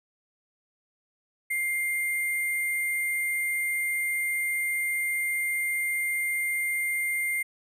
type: tone with sample-and-hold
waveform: sine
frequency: 2105 Hz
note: C7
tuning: 10 cents sharp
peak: -25 dBFS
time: 1.5-7.43 s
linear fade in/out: 10 ms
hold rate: 11025 Hz
effects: resampled to 32000 Hz